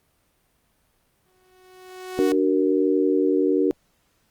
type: tone with exponential growth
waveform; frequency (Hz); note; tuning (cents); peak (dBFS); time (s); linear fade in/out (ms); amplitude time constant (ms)
sawtooth; 370; F#4; 0; -21; 1.26-2.32; 1; 230
type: chord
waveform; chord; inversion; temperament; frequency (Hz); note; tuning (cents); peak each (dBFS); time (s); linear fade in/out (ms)
sine; D augmented; none; equal with one note detuned; 293.7 / 374.9 / 466.2; D4 / F#4 / A#4; 0 / +23 / 0; -21 / -21 / -23; 2.19-3.71; 0
effects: pink hiss -66 dBFS RMS until 4.3 s + Opus 32 kbps